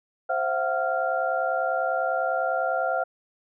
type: tone cluster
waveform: sine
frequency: 525 / 675 / 745 / 1390 Hz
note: C5 / E5 / F#5 / F6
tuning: +6 / +41 / +12 / -9 cents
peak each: -29 / -27 / -28 / -29 dBFS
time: 0.29-3.04 s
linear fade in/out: 10 ms
effects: none